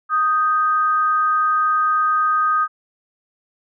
sine tone pair together, 1244.5 / 1568 Hz, D#6 / G6, 0 / 0 cents, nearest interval major third, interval 400 cents, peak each -15 / -24 dBFS, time 0.09-2.68 s, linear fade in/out 50 ms, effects none

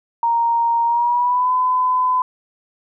sine tone with pitch glide, 932 to 1010.5 Hz, A#5 to B5, -1 to +39 cents, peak -14 dBFS, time 0.23-2.22 s, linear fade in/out 2 ms, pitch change +140 cents, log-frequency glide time 0.85-1.52 s, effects none

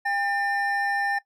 triangle tone pair together, 802 / 1796.7 Hz, G5 / A6, +39 / +36 cents, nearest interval octave + major second, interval 1397 cents, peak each -24 dBFS, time 0.05-1.19 s, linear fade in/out 10 ms, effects noise-tail reverb RT60 0.1 s tail -19 dB re dry

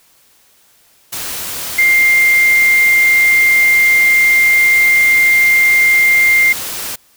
sine tone in noise, 2100 Hz, C7, 6 cents sharp, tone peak -7 dBFS, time 1.78-6.53 s, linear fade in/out 10 ms, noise white, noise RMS -23 dBFS, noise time 1.12-6.96 s, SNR +13 dB, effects white hiss -51 dBFS RMS until 7.16 s

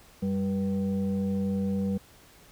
sine tone with frequency modulation, 196 Hz, G3, in tune, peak -25 dBFS, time 0.22-1.98 s, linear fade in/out 10 ms, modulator 289 Hz, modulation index 0.6, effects pink hiss -55 dBFS RMS until 2.51 s

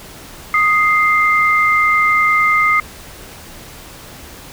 sine tone pair together, 1244.5 / 2093 Hz, D#6 / C7, 0 / 0 cents, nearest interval major sixth, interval 900 cents, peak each -13 dBFS, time 0.54-2.8 s, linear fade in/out 2 ms, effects pink hiss -36 dBFS RMS until 4.52 s

